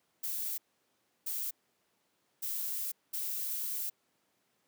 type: noise bursts at uneven times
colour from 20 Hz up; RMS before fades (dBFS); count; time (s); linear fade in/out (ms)
violet; -36; 4; 0.23-0.58 / 1.26-1.51 / 2.42-2.92 / 3.13-3.9; 10
effects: pink hiss -75 dBFS RMS until 4.67 s + high-pass 200 Hz 12 dB/octave